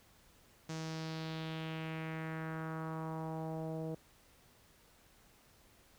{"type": "tone with low-pass filter sweep", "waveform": "sawtooth", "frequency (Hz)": 160, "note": "D#3", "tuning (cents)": 49, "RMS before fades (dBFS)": -41, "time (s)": [0.69, 3.95], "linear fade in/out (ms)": 5, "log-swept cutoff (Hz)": [6500, 540], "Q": 2.4, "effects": ["pink hiss -65 dBFS RMS until 5.98 s"]}